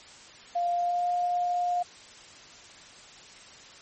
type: tone with pitch glide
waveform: sine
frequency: 698.5 to 709.5 Hz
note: F5 to F5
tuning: 0 to +27 cents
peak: -24 dBFS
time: 0.55-1.83 s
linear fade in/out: 10 ms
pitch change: +27 cents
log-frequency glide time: 0.72-1.1 s
effects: white hiss -49 dBFS RMS until 3.81 s + MP3 32 kbps

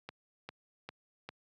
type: click train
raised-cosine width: 0.3 ms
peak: -26 dBFS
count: 4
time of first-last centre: 0.09-1.29 s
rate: 2.5 Hz
effects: high-pass 100 Hz 12 dB/octave

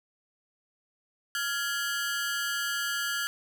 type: ring-modulated tone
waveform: sawtooth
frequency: 1535 Hz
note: G6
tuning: 37 cents flat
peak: -22 dBFS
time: 1.35-3.27 s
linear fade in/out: 0 ms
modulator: 140 Hz
effects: none

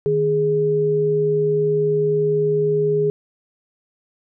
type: tone pair together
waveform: sine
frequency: 153.64 / 415.3 Hz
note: D#3 / G#4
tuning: -22 / 0 cents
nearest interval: octave + perfect fourth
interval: 1722 cents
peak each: -23 / -16 dBFS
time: 0.06-3.1 s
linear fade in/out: 0 ms
effects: none

